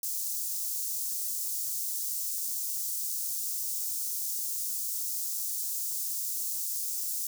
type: high-pass noise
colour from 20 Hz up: white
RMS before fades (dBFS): -33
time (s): 0.03-7.27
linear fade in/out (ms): 2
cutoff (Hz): 5700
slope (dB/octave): 24
effects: none